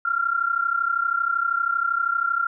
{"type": "tone pair together", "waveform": "sine", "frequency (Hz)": [1364.2, 1396.9], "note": ["F6", "F6"], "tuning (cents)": [-41, 0], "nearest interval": "unison", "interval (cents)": 41, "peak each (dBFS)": -23, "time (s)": [0.05, 2.47], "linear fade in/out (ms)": 5, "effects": []}